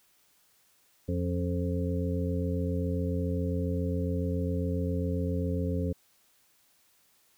harmonic tone with a mistuned harmonic, 87.31 Hz, F2, in tune, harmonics 1 / 2 / 3 / 5 / 6, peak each -30 / -33 / -35 / -37 / -38 dBFS, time 1.08-5.93 s, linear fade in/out 10 ms, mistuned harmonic 3, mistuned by +50 cents, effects white hiss -66 dBFS RMS until 7.37 s

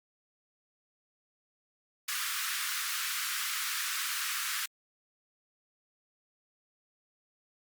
pink high-pass noise, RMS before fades -34 dBFS, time 2.08-4.66 s, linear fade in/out 5 ms, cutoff 1200 Hz, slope 48 dB/octave, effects Opus 48 kbps

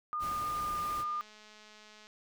sine tone with pitch glide, 1217 to 1210 Hz, D#6 to D#6, -39 to -49 cents, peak -32 dBFS, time 0.13-1.21 s, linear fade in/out 0 ms, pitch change -10 cents, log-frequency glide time 0.32-0.78 s
pink noise, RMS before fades -45 dBFS, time 0.19-1.05 s, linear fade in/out 50 ms
click train, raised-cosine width 0.2 ms, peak -38 dBFS, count 282, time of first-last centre 0.75-2.069 s, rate 213 Hz
effects none

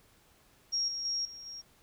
sine tone with level steps, 5588 Hz, F8, in tune, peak -28 / -34 / -30 / -44 / -41 dBFS, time 0.72-1.62 s, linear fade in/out 20 ms, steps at 0.88 / 1.05 / 1.25 / 1.46 s, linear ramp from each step 2 ms, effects pink hiss -64 dBFS RMS until 1.82 s

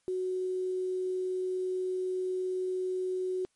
sine tone with quantisation, 370 Hz, F#4, in tune, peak -29 dBFS, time 0.08-3.45 s, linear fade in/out 0 ms, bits 9, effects white hiss -74 dBFS RMS until 3.55 s + MP3 48 kbps

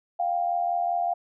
sine tone pair together, 701 / 786.1 Hz, F5 / G5, +6 / +5 cents, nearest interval major second, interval 199 cents, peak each -24 / -29 dBFS, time 0.19-1.14 s, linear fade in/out 10 ms, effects none

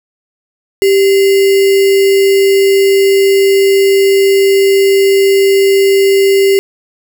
sine tone with sample-and-hold, 392 Hz, G4, in tune, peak -5 dBFS, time 0.82-6.59 s, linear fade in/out 0 ms, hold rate 2450 Hz, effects none

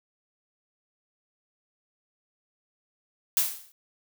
blue noise with exponential decay, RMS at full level -20 dBFS, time 3.37-3.72 s, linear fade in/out 1 ms, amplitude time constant 75 ms, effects none

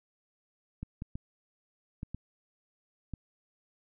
clicks, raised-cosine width 5 ms, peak -25 dBFS, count 6, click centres 0.83 / 1.021 / 1.155 / 2.031 / 2.146 / 3.137 s, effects none

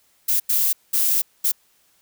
violet noise bursts at uneven times, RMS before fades -19 dBFS, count 4, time 0.28-0.4 / 0.49-0.73 / 0.93-1.22 / 1.44-1.52 s, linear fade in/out 10 ms, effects white hiss -61 dBFS RMS until 2.01 s

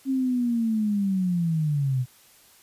sine linear sweep, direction down, 270.6 to 123.2 Hz, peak -21 dBFS, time 0.05-2.06 s, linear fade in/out 50 ms, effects white hiss -55 dBFS RMS until 2.62 s + resampled to 32000 Hz

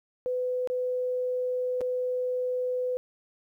sine tone with dropouts, 502 Hz, B4, 28 cents sharp, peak -26 dBFS, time 0.26-2.97 s, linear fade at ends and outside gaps 0 ms, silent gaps 0.674-0.7 / 1.808-1.814 s, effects 11-bit

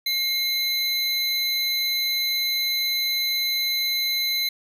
square tone pair together, 2138 / 4036 Hz, C7 / B7, +37 / +37 cents, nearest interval major seventh, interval 1100 cents, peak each -29 / -23 dBFS, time 0.06-4.49 s, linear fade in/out 5 ms, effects 9-bit

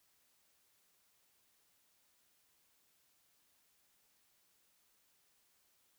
silence, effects white hiss -74 dBFS RMS until 5.98 s

